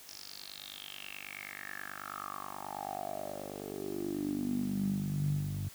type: tone with band-pass filter sweep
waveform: 10% pulse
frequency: 49.32 Hz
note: G1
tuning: 11 cents sharp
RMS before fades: -38 dBFS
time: 0.07-5.69 s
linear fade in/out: 10 ms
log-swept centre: 5600 to 110 Hz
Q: 7
effects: white hiss -53 dBFS RMS until 5.74 s